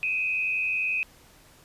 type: tone with frequency modulation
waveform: sine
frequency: 2526 Hz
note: D#7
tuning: 26 cents sharp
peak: -24 dBFS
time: 0.03-1.03 s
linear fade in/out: 0 ms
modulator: 91.3 Hz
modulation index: 0.9
effects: pink hiss -55 dBFS RMS until 1.64 s + resampled to 32000 Hz